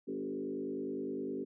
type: tone with frequency modulation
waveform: sine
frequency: 329.6 Hz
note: E4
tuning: in tune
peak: -35 dBFS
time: 0.07-1.45 s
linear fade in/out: 20 ms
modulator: 49.8 Hz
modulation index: 2.1
effects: none